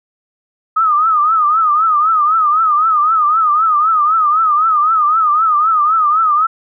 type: tone with vibrato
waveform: sine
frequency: 1251 Hz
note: D#6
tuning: 9 cents sharp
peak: -9 dBFS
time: 0.76-6.47 s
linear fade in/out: 10 ms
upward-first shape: triangle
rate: 3.9 Hz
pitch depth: 130 cents each way
effects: none